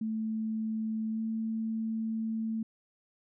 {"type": "tone with pitch glide", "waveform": "sine", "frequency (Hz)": [220, 222.6], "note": ["A3", "A3"], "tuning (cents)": [0, 20], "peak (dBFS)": -30, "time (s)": [0.01, 2.63], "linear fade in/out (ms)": 5, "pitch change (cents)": 20, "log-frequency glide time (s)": [1.11, 1.21], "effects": []}